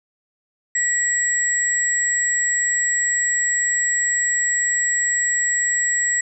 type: tone pair together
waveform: sine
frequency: 1932 / 7701 Hz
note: B6 / B8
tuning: -39 / -45 cents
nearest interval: 2 octaves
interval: 2394 cents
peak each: -20 dBFS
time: 0.75-6.21 s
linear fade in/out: 5 ms
effects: none